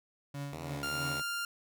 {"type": "tone with tremolo", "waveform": "35% pulse", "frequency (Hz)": 141.8, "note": "C#3", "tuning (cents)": 40, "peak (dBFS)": -34, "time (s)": [0.34, 1.22], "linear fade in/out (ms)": 5, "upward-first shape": "triangle", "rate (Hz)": 3.1, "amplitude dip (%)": 80}
{"type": "tone with vibrato", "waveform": "5% pulse", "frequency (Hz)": 76, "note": "D#2", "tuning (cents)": -40, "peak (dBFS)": -30, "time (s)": [0.52, 1.21], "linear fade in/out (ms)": 10, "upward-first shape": "triangle", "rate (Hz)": 2.4, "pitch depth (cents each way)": 150}
{"type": "tone", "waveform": "sawtooth", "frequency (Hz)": 1396.9, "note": "F6", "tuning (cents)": 0, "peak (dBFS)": -30, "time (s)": [0.83, 1.45], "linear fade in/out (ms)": 2}
{"effects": []}